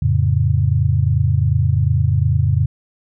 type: chord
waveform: sine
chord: F augmented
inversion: none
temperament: equal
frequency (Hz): 87.31 / 110 / 138.59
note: F2 / A2 / C#3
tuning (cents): 0 / 0 / 0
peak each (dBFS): -17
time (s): 0.02-2.66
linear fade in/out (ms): 5
effects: none